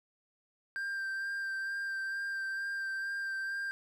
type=tone with vibrato; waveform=triangle; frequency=1581 Hz; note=G6; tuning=14 cents sharp; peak=-32 dBFS; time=0.76-3.71 s; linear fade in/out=0 ms; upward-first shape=sine; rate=2.2 Hz; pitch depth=16 cents each way; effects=none